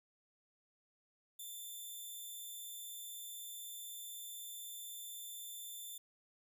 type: tone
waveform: 5% pulse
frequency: 3544 Hz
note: A7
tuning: 12 cents sharp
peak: -38 dBFS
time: 1.39-5.98 s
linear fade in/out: 5 ms
effects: none